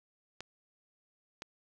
clicks, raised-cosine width 0.2 ms, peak -24 dBFS, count 2, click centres 0.406 / 1.421 s, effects none

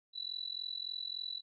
sine tone with amplitude modulation, 3960 Hz, B7, 4 cents sharp, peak -34 dBFS, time 0.13-1.42 s, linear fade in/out 50 ms, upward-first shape sine, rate 43.5 Hz, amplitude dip 95%, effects none

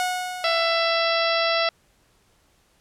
sawtooth tone with exponential decay, 730 Hz, F#5, 24 cents flat, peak -17 dBFS, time 0-1.52 s, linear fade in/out 0 ms, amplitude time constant 330 ms
harmonic tone, 666 Hz, E5, 18 cents sharp, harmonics 1 / 2 / 3 / 4 / 5 / 6 / 7 / 8, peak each -23 / -26 / -28 / -29 / -30 / -31 / -31 / -32 dBFS, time 0.44-1.69 s, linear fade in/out 2 ms
effects pink hiss -62 dBFS RMS until 2.8 s + low-pass 12000 Hz 12 dB/octave

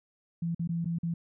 sine tone with dropouts, 168.3 Hz, E3, 36 cents sharp, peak -28 dBFS, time 0.42-1.14 s, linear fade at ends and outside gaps 5 ms, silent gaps 0.548-0.594 / 0.675-0.691 / 0.846-0.856 / 0.986-1.031 s, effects none

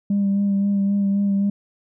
sine tone with vibrato, 199.5 Hz, G3, 31 cents sharp, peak -15 dBFS, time 0.1-1.5 s, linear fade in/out 5 ms, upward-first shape sine, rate 3.8 Hz, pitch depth 21 cents each way, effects tanh soft clip ceiling -14 dBFS

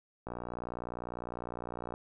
click train, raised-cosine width 1 ms, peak -25 dBFS, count 101, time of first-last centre 0.27-1.939 s, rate 59.9 Hz, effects none

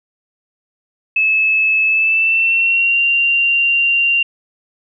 sine tone with pitch glide, 2600 to 2771 Hz, E7 to F7, -24 to -14 cents, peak -11 dBFS, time 1.16-4.23 s, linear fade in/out 5 ms, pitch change +110 cents, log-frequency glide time 1.85-2.99 s, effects none

